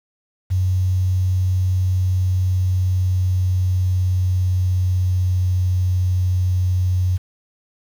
sine tone with pitch glide, 92.5 to 91.33 Hz, F#2 to F#2, 0 to -22 cents, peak -15 dBFS, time 0.5-7.18 s, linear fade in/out 20 ms, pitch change -22 cents, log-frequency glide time 1.83-5.69 s, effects 7-bit

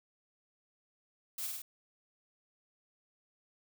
blue noise with echo, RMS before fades -39 dBFS, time 1.38-1.47 s, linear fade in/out 5 ms, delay 50 ms, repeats 3, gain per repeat -2 dB, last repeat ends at 1.62 s, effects none

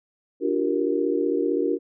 sine chord, G minor seventh, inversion second, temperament equal with one note detuned, 293.7 / 349.2 / 385 / 466.2 Hz, D4 / F4 / G4 / Bb4, 0 / 0 / -31 / 0 cents, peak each -26 dBFS, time 0.4-1.79 s, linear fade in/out 50 ms, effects none

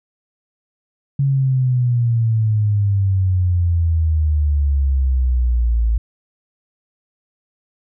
sine exponential sweep, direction down, 139.8 to 55 Hz, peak -13 dBFS, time 1.19-5.98 s, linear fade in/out 5 ms, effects none

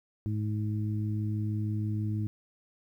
harmonic tone, 106.3 Hz, G#2, 41 cents sharp, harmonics 1 / 2 / 3, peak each -29 / -36 / -39 dBFS, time 0.26-2.27 s, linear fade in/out 0 ms, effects 11-bit

